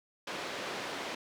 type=band-pass noise; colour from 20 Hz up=pink; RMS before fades=-39 dBFS; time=0.27-1.15 s; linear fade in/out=5 ms; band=330 to 4300 Hz; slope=12 dB/octave; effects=none